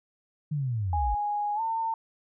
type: linear sweep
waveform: sine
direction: down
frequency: 155.56 to 48.31 Hz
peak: -26 dBFS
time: 0.51-1.15 s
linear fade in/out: 10 ms
type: tone with pitch glide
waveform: sine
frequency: 828 to 902.9 Hz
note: G#5 to A5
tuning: -5 to +44 cents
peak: -26 dBFS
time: 0.93-1.94 s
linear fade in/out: 2 ms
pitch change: +149 cents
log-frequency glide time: 1.55-1.61 s
effects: none